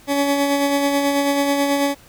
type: tone with tremolo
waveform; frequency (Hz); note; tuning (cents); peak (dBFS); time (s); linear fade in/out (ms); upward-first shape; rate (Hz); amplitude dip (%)
20% pulse; 282; C#4; +30; -10; 0.07-1.95; 50; sine; 9.2; 35
effects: pink hiss -48 dBFS RMS until 2.08 s